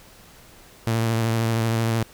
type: tone with vibrato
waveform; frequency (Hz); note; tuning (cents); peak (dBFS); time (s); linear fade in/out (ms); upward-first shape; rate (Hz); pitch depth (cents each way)
sawtooth; 113.8; A#2; -41; -16; 0.87-2.03; 0; triangle; 13; 37
effects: pink hiss -49 dBFS RMS until 2.13 s